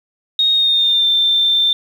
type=tone with pitch glide; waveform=sine; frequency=3729 to 3571 Hz; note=A#7 to A7; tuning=0 to +25 cents; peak=-11 dBFS; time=0.39-1.73 s; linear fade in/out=2 ms; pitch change=-75 cents; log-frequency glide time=0.53-1.07 s; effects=7-bit